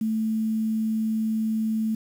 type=tone with quantisation; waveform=sine; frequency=220 Hz; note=A3; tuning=in tune; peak=-22 dBFS; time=0.01-1.95 s; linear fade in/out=5 ms; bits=8; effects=none